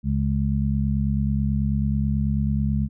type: harmonic tone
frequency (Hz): 69.2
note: C#2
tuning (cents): -2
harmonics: 1 / 2 / 3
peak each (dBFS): -24 / -24 / -24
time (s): 0.03-2.89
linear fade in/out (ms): 50
effects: none